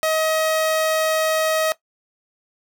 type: tone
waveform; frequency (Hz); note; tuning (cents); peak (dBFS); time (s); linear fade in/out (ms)
sawtooth; 633; D#5; +30; -14; 0.03-1.72; 0
effects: noise-tail reverb RT60 0.1 s tail -17 dB re dry